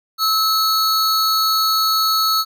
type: tone pair together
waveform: square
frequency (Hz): 1300 / 4378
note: E6 / C#8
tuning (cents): -24 / -22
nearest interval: octave + major sixth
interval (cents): 2102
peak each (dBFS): -18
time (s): 0.18-2.45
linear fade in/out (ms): 50
effects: none